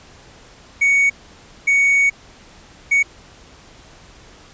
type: tone bursts at uneven times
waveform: triangle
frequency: 2232 Hz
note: C#7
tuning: 11 cents sharp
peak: -10 dBFS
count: 3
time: 0.81-1.1 / 1.67-2.1 / 2.91-3.03 s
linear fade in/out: 10 ms
effects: pink hiss -45 dBFS RMS until 4.53 s + resampled to 16000 Hz